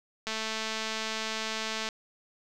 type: click train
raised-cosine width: 0.2 ms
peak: -16 dBFS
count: 357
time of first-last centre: 0.27-1.888 s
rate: 220 Hz
effects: none